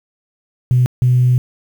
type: tone bursts at uneven times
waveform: sine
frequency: 125 Hz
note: B2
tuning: 21 cents sharp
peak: -8 dBFS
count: 2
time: 0.71-0.86 / 1.02-1.38 s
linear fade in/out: 0 ms
effects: tanh soft clip ceiling -4 dBFS + 7-bit